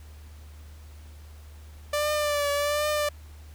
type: tone with vibrato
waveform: sawtooth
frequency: 587.3 Hz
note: D5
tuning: in tune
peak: -20 dBFS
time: 1.93-3.09 s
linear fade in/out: 5 ms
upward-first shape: triangle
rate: 1.3 Hz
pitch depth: 49 cents each way
effects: added 75 Hz sine -43 dBFS peak until 3.54 s + pink hiss -56 dBFS RMS until 3.54 s